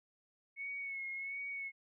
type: tone with vibrato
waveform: sine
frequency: 2200 Hz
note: C#7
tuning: 14 cents flat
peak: -39 dBFS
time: 0.56-1.72 s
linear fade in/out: 50 ms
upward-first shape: sine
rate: 1.4 Hz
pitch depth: 37 cents each way
effects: none